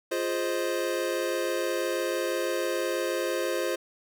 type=chord; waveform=square; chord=F minor seventh; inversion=none; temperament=equal; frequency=349.2 / 415.3 / 523.3 / 622.3 Hz; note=F4 / Ab4 / C5 / Eb5; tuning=0 / 0 / 0 / 0 cents; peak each=-32 / -35 / -31 / -36 dBFS; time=0.11-3.76 s; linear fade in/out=10 ms; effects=none